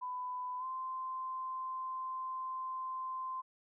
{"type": "tone with pitch glide", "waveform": "sine", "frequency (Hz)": [1000, 1038.9], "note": ["B5", "C6"], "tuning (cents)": [21, -13], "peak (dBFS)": -37, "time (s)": [0.01, 3.42], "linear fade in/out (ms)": 20, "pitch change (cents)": 66, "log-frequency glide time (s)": [0.59, 0.64], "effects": []}